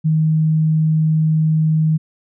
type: tone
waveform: sine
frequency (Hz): 157.2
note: D#3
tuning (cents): +18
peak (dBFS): -12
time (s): 0.04-1.98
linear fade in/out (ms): 20
effects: none